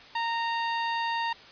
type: tone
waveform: sawtooth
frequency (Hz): 925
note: A#5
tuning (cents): -14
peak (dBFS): -23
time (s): 0.15-1.33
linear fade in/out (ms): 5
effects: white hiss -49 dBFS RMS until 1.51 s + resampled to 11025 Hz